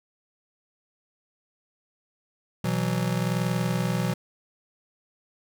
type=chord; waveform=square; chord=B suspended fourth; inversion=none; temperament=just; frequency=123.47 / 164.63 / 185.21 Hz; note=B2 / E3 / F#3; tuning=0 / -2 / +2 cents; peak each=-29 dBFS; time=2.64-4.14 s; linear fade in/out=5 ms; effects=none